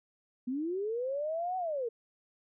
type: linear two-way sweep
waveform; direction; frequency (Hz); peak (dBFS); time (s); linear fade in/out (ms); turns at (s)
sine; up then down; 240.2 to 755 to 443.7; -31; 0.47-1.89; 10; 1.57
effects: none